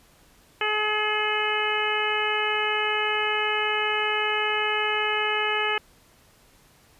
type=harmonic tone; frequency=425.2 Hz; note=G#4; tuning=41 cents sharp; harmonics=1 / 2 / 3 / 4 / 5 / 6 / 7; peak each=-30 / -30 / -30 / -30 / -30 / -30 / -30 dBFS; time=0.61-5.78 s; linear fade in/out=2 ms; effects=pink hiss -57 dBFS RMS until 6.99 s + resampled to 32000 Hz